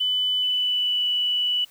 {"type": "tone with pitch glide", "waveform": "sine", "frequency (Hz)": [3000, 2960], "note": ["F#7", "F#7"], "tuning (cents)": [23, 0], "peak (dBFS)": -20, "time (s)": [0, 1.65], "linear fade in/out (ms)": 10, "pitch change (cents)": -23, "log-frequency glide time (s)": [0.38, 1.06], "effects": ["white hiss -54 dBFS RMS until 1.7 s"]}